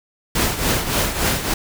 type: noise with tremolo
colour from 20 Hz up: pink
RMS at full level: -17 dBFS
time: 0.35-1.54 s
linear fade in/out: 5 ms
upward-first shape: triangle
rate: 3.5 Hz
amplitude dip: 70%
effects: none